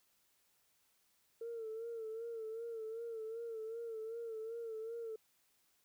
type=tone with vibrato; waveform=sine; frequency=452.5 Hz; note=A4; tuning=48 cents sharp; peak=-40 dBFS; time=1.41-5.16 s; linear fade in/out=5 ms; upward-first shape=sine; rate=2.6 Hz; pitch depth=59 cents each way; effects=tanh soft clip ceiling -37 dBFS + white hiss -75 dBFS RMS until 5.84 s